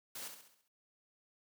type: noise with echo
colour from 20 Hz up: white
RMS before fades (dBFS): -45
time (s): 0.15-0.28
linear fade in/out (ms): 5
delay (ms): 67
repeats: 6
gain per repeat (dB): -6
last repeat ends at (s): 0.682
effects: high-pass 100 Hz 12 dB/octave